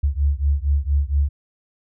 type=beating tone pair; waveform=sine; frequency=69.3 / 73.6 Hz; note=C#2 / D2; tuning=0 / +4 cents; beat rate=4.3 Hz; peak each=-19 / -20 dBFS; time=0.03-1.29 s; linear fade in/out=10 ms; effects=none